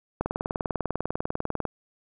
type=click train; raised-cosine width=1 ms; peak=-12 dBFS; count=30; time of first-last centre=0.21-1.653 s; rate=20.1 Hz; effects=none